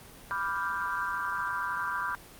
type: chord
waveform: sine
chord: G dominant seventh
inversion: first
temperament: equal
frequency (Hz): 987.8 / 1174.7 / 1396.9 / 1568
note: B5 / D6 / F6 / G6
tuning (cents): 0 / 0 / 0 / 0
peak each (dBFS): -34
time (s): 0.31-2.15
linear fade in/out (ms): 0
effects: pink hiss -50 dBFS RMS until 2.39 s + Opus 24 kbps